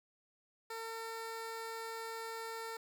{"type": "tone", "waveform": "15% pulse", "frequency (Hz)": 452.5, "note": "A4", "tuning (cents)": 48, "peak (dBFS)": -35, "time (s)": [0.7, 2.77], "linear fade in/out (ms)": 5, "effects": []}